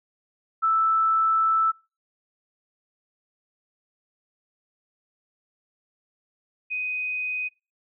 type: tone pair in turn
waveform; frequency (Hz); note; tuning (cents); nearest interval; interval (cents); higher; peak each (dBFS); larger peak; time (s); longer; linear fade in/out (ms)
sine; 1318.5 / 2501; E6 / D#7; 0 / +8; major seventh; 1108; second; -18 / -26; first; 0.62-1.72 / 6.7-7.49; first; 20
effects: noise-tail reverb RT60 0.3 s tail -25 dB re dry